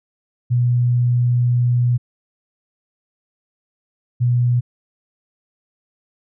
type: tone pair in turn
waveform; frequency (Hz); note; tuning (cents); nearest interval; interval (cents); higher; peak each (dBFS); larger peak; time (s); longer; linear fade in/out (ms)
sine; 122.1 / 122.1; B2 / B2; -19 / -19; unison; 0; neither; -13; neither; 0.5-1.98 / 4.2-4.61; first; 20
effects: none